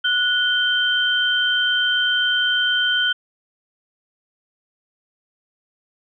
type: tone pair together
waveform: sine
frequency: 1469 / 3118 Hz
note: F#6 / G7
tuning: -13 / -10 cents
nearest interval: octave + minor second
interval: 1303 cents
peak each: -19 dBFS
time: 0.04-3.13 s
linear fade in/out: 10 ms
effects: none